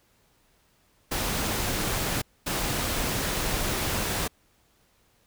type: noise bursts at uneven times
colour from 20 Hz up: pink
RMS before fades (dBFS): -28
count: 2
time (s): 1.11-2.22 / 2.46-4.28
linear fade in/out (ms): 10
effects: pink hiss -65 dBFS RMS until 5.26 s